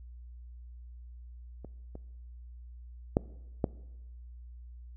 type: clicks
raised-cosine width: 2 ms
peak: -30 / -30 / -10 / -13 dBFS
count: 4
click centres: 1.647 / 1.954 / 3.169 / 3.642 s
effects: noise-tail reverb RT60 1.0 s tail -21 dB re dry + added 60 Hz sine -45 dBFS peak until 4.96 s